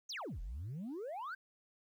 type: exponential two-way sweep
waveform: sine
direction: down then up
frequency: 6820 to 38.97 to 1610 Hz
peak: -38 dBFS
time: 0.09-1.35 s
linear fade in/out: 10 ms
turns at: 0.41 s
effects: tanh soft clip ceiling -39 dBFS + 12-bit